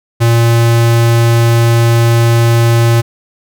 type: tone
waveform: square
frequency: 116.54 Hz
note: A#2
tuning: in tune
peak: -7 dBFS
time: 0.2-3.02 s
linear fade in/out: 20 ms
effects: none